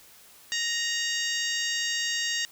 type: harmonic tone with a mistuned harmonic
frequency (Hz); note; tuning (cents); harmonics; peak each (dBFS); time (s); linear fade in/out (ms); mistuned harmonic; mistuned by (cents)
932.3; A#5; 0; 2 / 3 / 4 / 5 / 6 / 7 / 8; -31 / -33 / -34 / -35 / -36 / -36 / -37; 0.52-2.45; 0; 3; +26
effects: white hiss -53 dBFS RMS until 2.51 s